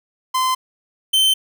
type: tone pair in turn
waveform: 45% pulse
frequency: 1032 / 3093 Hz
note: C6 / G7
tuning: -24 / -24 cents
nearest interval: octave + perfect fifth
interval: 1900 cents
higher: second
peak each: -16 / -12 dBFS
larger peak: second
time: 0.34-0.55 / 1.13-1.34 s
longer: neither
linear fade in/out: 10 ms
effects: none